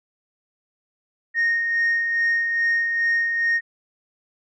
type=tone with tremolo; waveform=sine; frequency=1854 Hz; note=A#6; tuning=10 cents flat; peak=-15 dBFS; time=1.34-3.61 s; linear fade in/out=50 ms; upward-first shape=sine; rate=2.4 Hz; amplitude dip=45%; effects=tanh soft clip ceiling -15 dBFS